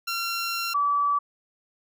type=tone pair in turn; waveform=15% pulse / sine; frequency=1369 / 1151.2 Hz; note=F6 / D6; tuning=-35 / -35 cents; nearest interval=minor third; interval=300 cents; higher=first; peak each=-20 dBFS; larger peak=neither; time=0.07-0.74 / 0.74-1.19 s; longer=first; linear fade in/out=10 ms; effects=none